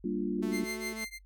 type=chord; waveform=sine; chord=G minor seventh; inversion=none; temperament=equal; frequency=196 / 233.1 / 293.7 / 349.2 Hz; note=G3 / Bb3 / D4 / F4; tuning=0 / 0 / 0 / 0 cents; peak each=-35 dBFS; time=0.04-0.64 s; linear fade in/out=5 ms
type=tone; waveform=sine; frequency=370 Hz; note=F#4; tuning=in tune; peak=-39 dBFS; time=0.39-0.93 s; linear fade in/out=2 ms
type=tone with vibrato; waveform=sawtooth; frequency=220.2 Hz; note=A3; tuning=2 cents sharp; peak=-35 dBFS; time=0.42-1.05 s; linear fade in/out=10 ms; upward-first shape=triangle; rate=11 Hz; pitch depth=12 cents each way
type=tone with tremolo; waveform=sawtooth; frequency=2093 Hz; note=C7; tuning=in tune; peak=-30 dBFS; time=0.51-1.19 s; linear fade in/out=50 ms; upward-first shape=triangle; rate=6.3 Hz; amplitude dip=100%
effects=noise-tail reverb RT60 0.1 s tail -22 dB re dry + added 47 Hz sine -54 dBFS peak until 1.25 s